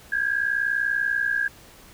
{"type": "tone pair together", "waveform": "sine", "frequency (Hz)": [1600.9, 1661.2], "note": ["G6", "G#6"], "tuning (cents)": [36, 0], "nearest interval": "minor second", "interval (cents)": 64, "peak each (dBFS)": -24, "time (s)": [0.12, 1.48], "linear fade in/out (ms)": 5, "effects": ["pink hiss -49 dBFS RMS until 1.93 s"]}